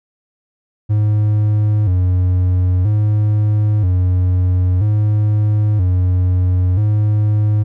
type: tone with vibrato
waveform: triangle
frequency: 98 Hz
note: G2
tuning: in tune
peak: -9 dBFS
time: 0.89-7.64 s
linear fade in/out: 20 ms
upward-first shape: square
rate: 0.51 Hz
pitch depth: 130 cents each way
effects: none